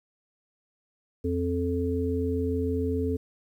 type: harmonic tone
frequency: 87.31 Hz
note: F2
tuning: in tune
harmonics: 1 / 3 / 5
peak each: -29 / -29 / -29 dBFS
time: 1.24-3.17 s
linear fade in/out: 10 ms
effects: 10-bit